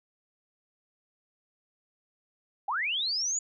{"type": "linear sweep", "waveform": "sine", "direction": "up", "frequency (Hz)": [726, 7010], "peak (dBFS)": -27, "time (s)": [2.68, 3.39], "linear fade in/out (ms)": 5, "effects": []}